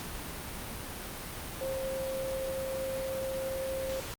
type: tone in noise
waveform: sine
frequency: 531 Hz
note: C5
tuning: 25 cents sharp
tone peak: -32 dBFS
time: 1.61-4 s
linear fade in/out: 0 ms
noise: pink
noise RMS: -40 dBFS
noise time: 0-4.14 s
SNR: +5 dB
effects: Opus 48 kbps